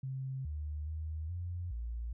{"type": "tone with pitch steps", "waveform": "sine", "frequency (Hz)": [132.6, 75.2, 78.5, 87.9, 58], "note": ["C3", "D2", "D#2", "F2", "A#1"], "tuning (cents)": [23, 42, 16, 12, -8], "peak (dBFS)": -36, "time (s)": [0.03, 2.13], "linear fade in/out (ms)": 5, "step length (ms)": 420, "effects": []}